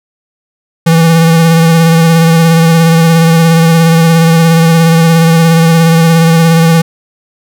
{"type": "tone with vibrato", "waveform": "square", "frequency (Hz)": 164.7, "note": "E3", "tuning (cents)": -1, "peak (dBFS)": -4, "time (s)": [0.86, 6.82], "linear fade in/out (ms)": 10, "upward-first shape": "sine", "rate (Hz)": 17, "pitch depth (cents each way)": 27, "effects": []}